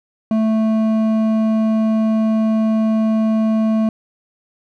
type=tone with hard clipping; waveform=triangle; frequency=220 Hz; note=A3; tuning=in tune; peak=-15 dBFS; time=0.31-3.89 s; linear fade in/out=2 ms; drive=12 dB; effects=none